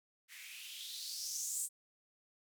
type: noise with band-pass filter sweep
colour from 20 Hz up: violet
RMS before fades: -43 dBFS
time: 0.28-1.69 s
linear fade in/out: 50 ms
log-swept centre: 1900 to 8500 Hz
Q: 4.5
effects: none